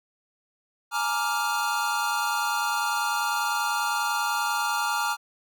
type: chord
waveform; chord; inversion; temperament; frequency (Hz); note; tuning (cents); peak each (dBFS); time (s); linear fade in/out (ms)
square; Bb dominant seventh; third; equal with one note detuned; 842.2 / 932.3 / 1174.7 / 1396.9; Ab5 / Bb5 / D6 / F6; +24 / 0 / 0 / 0; -31 / -31 / -32 / -29; 0.91-5.17; 50
effects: none